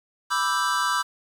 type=chord; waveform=square; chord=E minor seventh; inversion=second; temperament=equal; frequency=987.8 / 1174.7 / 1318.5 / 1568 Hz; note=B5 / D6 / E6 / G6; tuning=0 / 0 / 0 / 0 cents; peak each=-28 dBFS; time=0.3-1.03 s; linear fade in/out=20 ms; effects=low-pass 10000 Hz 12 dB/octave + 8-bit